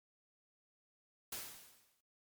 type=noise with exponential decay; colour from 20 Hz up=white; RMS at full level=-41 dBFS; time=1.32-2.01 s; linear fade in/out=5 ms; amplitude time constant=150 ms; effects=MP3 96 kbps